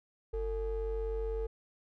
triangle ring-modulated tone, 200 Hz, G3, 35 cents sharp, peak -27 dBFS, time 0.33-1.47 s, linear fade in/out 10 ms, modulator 248 Hz, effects none

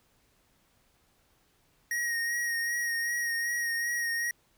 square tone with vibrato, 1878 Hz, A#6, 12 cents sharp, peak -29 dBFS, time 1.91-4.31 s, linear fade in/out 2 ms, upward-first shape sine, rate 2.6 Hz, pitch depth 25 cents each way, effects pink hiss -68 dBFS RMS until 4.57 s

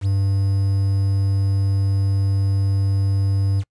triangle tone with quantisation, 98 Hz, G2, in tune, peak -14 dBFS, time 0.01-3.64 s, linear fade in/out 50 ms, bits 7, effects noise-tail reverb RT60 0.1 s tail -25 dB re dry + resampled to 22050 Hz

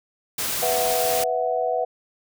white noise, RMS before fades -26 dBFS, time 0.38-1.24 s, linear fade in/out 5 ms
sine chord, B suspended fourth, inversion none, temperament equal, 493.9 / 659.3 / 740 Hz, B4 / E5 / F#5, 0 / 0 / 0 cents, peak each -25 dBFS, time 0.62-1.85 s, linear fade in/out 10 ms
effects none

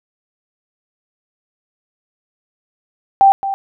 sine tone with echo, 784 Hz, G5, in tune, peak -5 dBFS, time 3.21-3.32 s, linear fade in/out 0 ms, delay 220 ms, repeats 1, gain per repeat -12 dB, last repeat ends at 3.54 s, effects none

